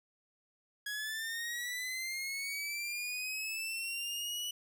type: linear sweep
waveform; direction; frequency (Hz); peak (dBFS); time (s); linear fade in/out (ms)
sawtooth; up; 1661.2 to 2960; -33; 0.86-4.51; 5
effects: none